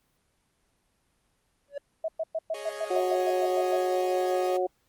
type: tone with exponential growth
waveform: triangle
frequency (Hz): 568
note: C#5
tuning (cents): +42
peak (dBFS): -26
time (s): 1.68-1.78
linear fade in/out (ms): 5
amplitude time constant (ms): 20
type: tone bursts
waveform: sine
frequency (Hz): 645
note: E5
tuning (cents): -38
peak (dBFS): -26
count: 12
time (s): 2.04-3.766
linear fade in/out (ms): 5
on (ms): 43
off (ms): 110
type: chord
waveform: sawtooth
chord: Ab suspended fourth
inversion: none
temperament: equal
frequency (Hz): 415.3 / 554.4 / 622.3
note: Ab4 / Db5 / Eb5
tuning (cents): 0 / 0 / 0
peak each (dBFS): -36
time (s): 2.54-4.57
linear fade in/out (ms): 5
type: harmonic tone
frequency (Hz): 183.1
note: F#3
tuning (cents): -18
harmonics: 2 / 3 / 4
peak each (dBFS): -27 / -29 / -30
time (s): 2.9-4.67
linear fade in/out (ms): 10
effects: pink hiss -71 dBFS RMS until 4.88 s + Opus 24 kbps